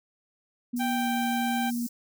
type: tone with pitch glide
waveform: sine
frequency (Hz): 242.4 to 237.8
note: B3 to A#3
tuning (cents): -32 to +35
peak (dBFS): -27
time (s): 0.73-1.87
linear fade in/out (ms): 10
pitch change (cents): -33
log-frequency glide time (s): 0.94-1.11
type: high-pass noise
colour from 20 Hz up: white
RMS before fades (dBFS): -41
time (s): 0.76-1.89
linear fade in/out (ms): 10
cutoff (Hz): 4900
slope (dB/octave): 48
type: harmonic tone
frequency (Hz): 784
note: G5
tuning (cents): 0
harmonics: 1 / 2 / 3 / 4 / 5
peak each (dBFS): -29 / -35 / -39 / -41 / -43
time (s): 0.79-1.71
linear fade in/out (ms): 20
effects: none